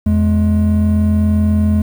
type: tone pair together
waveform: triangle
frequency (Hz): 83.85 / 211.3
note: E2 / G#3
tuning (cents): +30 / +30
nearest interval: octave + major third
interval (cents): 1600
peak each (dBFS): -11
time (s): 0.06-1.82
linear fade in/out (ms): 5
effects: 7-bit